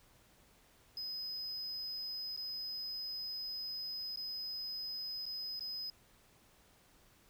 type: tone with dropouts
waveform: triangle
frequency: 5040 Hz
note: D#8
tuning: 21 cents sharp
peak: -38 dBFS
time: 0.97-5.9 s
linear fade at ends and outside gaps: 2 ms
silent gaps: 2.364-2.374 / 4.16-4.172 / 5.256-5.263 / 5.595-5.607 s
effects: pink hiss -66 dBFS RMS until 7.29 s